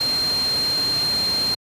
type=tone in noise; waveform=sine; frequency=4186 Hz; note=C8; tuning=in tune; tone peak=-19 dBFS; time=0-1.55 s; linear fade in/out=10 ms; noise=pink; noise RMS=-30 dBFS; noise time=0-1.55 s; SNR=+8 dB; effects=high-pass 100 Hz 12 dB/octave + resampled to 32000 Hz